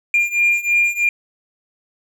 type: beating tone pair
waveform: triangle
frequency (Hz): 2398 / 2401.1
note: D7 / D7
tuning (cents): +36 / +38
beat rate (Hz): 3.1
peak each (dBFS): -16 / -14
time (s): 0.14-1.09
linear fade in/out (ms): 2
effects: tanh soft clip ceiling -6 dBFS